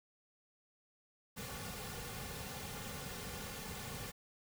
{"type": "noise with comb filter", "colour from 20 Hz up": "pink", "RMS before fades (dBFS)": -45, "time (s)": [1.36, 4.12], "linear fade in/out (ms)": 20, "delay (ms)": 3.1, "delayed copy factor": -0.7, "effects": []}